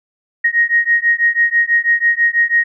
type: beating tone pair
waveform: sine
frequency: 1871 / 1877.1 Hz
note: A#6 / A#6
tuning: +6 / +12 cents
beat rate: 6.1 Hz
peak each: -14 dBFS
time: 0.44-2.64 s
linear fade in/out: 10 ms
effects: none